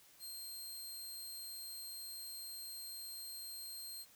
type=tone; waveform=15% pulse; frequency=4186 Hz; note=C8; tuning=in tune; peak=-39 dBFS; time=0.19-4.06 s; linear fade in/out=50 ms; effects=white hiss -64 dBFS RMS until 4.15 s